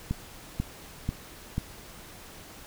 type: click train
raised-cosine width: 5 ms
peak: -15 dBFS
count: 4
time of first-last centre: 0.11-1.581 s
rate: 2.04 Hz
effects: pink hiss -47 dBFS RMS until 2.66 s